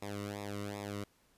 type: tone with flanger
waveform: sawtooth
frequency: 101.9 Hz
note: G#2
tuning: 32 cents flat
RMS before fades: -41 dBFS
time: 0.02-1.04 s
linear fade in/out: 5 ms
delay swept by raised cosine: 0.66 to 1.23 ms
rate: 2.6 Hz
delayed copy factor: -0.95
effects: pink hiss -70 dBFS RMS until 1.37 s + resampled to 32000 Hz